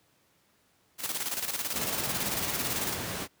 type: noise with tremolo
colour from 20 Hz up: white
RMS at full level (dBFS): -31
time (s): 0.98-2.97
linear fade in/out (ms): 50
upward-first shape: square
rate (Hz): 18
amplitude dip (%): 60
type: noise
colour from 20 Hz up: pink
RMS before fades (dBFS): -34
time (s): 1.72-3.28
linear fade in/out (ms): 50
effects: pink hiss -67 dBFS RMS until 3.4 s + high-pass 100 Hz 12 dB/octave